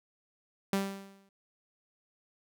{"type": "tone with exponential decay", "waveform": "sawtooth", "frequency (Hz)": 196, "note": "G3", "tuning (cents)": 0, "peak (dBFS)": -22, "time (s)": [0.73, 1.29], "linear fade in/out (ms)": 2, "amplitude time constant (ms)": 120, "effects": []}